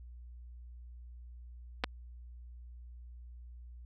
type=clicks; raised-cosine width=0.3 ms; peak=-15 dBFS; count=2; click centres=1.838 / 1.842 s; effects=added 60 Hz sine -47 dBFS peak until 3.85 s